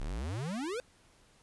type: exponential sweep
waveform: square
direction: up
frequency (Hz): 31.25 to 523.3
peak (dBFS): -35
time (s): 0-0.8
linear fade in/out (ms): 0
effects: pink hiss -64 dBFS RMS until 1.42 s + resampled to 24000 Hz